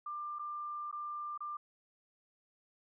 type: tone with dropouts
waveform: sine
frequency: 1191 Hz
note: D6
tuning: 24 cents sharp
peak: -38 dBFS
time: 0.06-1.57 s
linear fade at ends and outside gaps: 5 ms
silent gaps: 0.387-0.393 / 0.914-0.926 / 1.377-1.405 s
effects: none